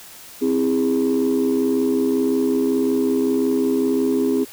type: chord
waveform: sine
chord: C augmented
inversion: none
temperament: just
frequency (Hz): 261.6 / 327 / 408.8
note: C4 / E4 / G#4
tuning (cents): 0 / -14 / -27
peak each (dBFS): -18 / -22 / -19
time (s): 0.41-4.45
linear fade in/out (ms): 20
effects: tanh soft clip ceiling -11 dBFS + white hiss -41 dBFS RMS until 4.52 s